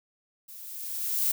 violet noise with level ramp, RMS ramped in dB -46 to -24 dBFS, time 0.48-1.32 s, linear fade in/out 10 ms, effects none

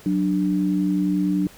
sine tone pair together, 185.29 / 296 Hz, F#3 / D4, +3 / +14 cents, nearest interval minor sixth, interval 811 cents, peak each -21 / -21 dBFS, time 0.06-1.47 s, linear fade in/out 2 ms, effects pink hiss -47 dBFS RMS until 1.57 s

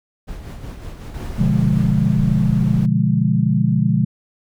brown noise with tremolo, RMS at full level -30 dBFS, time 0.27-1.92 s, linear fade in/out 20 ms, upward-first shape sine, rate 5.4 Hz, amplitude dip 45%
brown noise, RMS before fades -28 dBFS, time 1.14-2.86 s, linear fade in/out 5 ms
sine chord, B diminished seventh, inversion none, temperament equal, 123.47 / 146.83 / 174.61 / 207.7 Hz, B2 / D3 / F3 / Ab3, 0 / 0 / 0 / 0 cents, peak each -19 dBFS, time 1.38-4.05 s, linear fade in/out 10 ms
effects none

